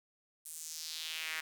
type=tone with high-pass filter sweep; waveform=sawtooth; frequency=159.1 Hz; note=D#3; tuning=39 cents sharp; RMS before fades=-42 dBFS; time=0.45-1.41 s; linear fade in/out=10 ms; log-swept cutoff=9700 to 1800 Hz; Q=2.3; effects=10-bit